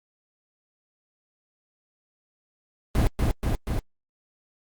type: noise with echo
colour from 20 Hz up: brown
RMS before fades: -20 dBFS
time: 2.95-3.07 s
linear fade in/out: 0 ms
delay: 240 ms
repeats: 3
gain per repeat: -2 dB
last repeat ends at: 3.79 s
effects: Opus 32 kbps